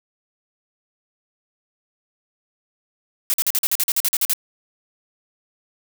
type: noise bursts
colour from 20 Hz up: blue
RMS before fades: -19 dBFS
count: 13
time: 3.3-4.334 s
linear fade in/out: 0 ms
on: 38 ms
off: 45 ms
effects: none